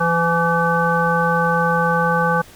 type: harmonic tone with a mistuned harmonic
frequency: 168.6 Hz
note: E3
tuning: 39 cents sharp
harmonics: 1 / 3 / 5 / 7 / 9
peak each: -21 / -21 / -21 / -21 / -21 dBFS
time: 0-2.42 s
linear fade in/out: 10 ms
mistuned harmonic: 7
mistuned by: -32 cents
effects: pink hiss -44 dBFS RMS until 2.55 s